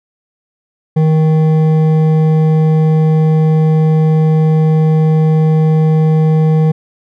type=tone with hard clipping; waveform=sine; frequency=157.2 Hz; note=D#3; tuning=18 cents sharp; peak=-9 dBFS; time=0.96-6.72 s; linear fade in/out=10 ms; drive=9 dB; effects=none